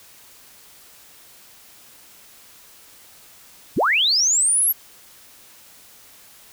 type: linear sweep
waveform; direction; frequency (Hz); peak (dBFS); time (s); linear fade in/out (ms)
sine; up; 47.2 to 11890; -15; 3.76-4.73; 20
effects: white hiss -48 dBFS RMS until 6.52 s